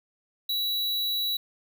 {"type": "tone", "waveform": "square", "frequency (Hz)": 3920, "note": "B7", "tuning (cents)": -14, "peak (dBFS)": -26, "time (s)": [0.49, 1.37], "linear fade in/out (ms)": 5, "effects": ["9-bit"]}